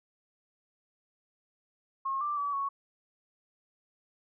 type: tone with pitch steps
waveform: sine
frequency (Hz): 1081 / 1179 / 1146 / 1109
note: C#6 / D6 / D6 / C#6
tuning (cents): -44 / +6 / -43 / 0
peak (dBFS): -29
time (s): 2.05-2.69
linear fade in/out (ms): 10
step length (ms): 160
effects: none